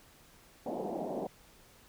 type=band-pass noise; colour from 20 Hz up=white; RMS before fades=-37 dBFS; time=0.66-1.27 s; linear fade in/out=2 ms; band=170 to 780 Hz; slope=48 dB/octave; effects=pink hiss -60 dBFS RMS until 1.88 s